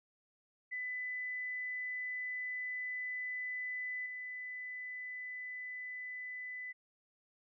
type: tone with level steps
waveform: sine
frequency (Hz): 2000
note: B6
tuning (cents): +21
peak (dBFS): -37 / -41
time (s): 0.71-6.73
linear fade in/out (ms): 20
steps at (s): 4.06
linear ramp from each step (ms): 2
effects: none